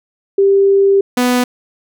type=tone pair in turn; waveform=sine / sawtooth; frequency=394.2 / 247.9 Hz; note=G4 / B3; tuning=+10 / +7 cents; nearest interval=minor sixth; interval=803 cents; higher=first; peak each=-7 dBFS; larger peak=neither; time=0.38-1.01 / 1.17-1.44 s; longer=first; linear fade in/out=5 ms; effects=none